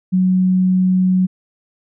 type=tone; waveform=sine; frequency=185 Hz; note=F#3; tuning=in tune; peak=-11 dBFS; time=0.12-1.27 s; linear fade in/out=20 ms; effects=none